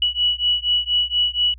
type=beating tone pair; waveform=sine; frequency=2937 / 2941.2 Hz; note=F#7 / F#7; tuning=-13 / -11 cents; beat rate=4.2 Hz; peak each=-20 dBFS; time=0.02-1.54 s; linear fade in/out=2 ms; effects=added 60 Hz sine -39 dBFS peak until 1.58 s